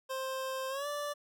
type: tone with pitch glide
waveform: 25% pulse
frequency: 526 to 583.6 Hz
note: C5 to D5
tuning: +9 to -11 cents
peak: -31 dBFS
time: 0.09-1.14 s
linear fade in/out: 20 ms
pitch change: +180 cents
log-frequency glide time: 0.69-0.87 s
effects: none